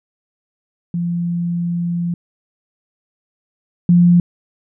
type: tone pair in turn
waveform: sine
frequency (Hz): 172.4 / 174.6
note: F3 / F3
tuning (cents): -22 / 0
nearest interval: unison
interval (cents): 22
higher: second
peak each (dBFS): -17 / -7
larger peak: second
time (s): 0.94-2.14 / 3.89-4.2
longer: first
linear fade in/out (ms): 2
effects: none